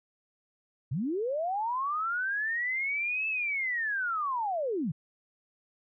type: linear two-way sweep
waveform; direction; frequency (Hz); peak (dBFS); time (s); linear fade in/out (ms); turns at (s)
sine; up then down; 110.5 to 2637 to 130.5; -28; 0.91-4.92; 10; 3.28
effects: none